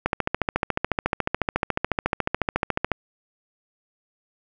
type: click train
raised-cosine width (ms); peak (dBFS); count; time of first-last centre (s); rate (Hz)
0.5; -6; 41; 0.06-2.917; 14
effects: none